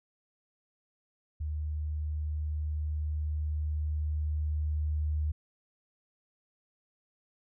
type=tone with level ramp; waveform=sine; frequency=76 Hz; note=D#2; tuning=40 cents flat; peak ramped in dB=-31 to -27 dBFS; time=1.4-5.32 s; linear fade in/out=10 ms; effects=none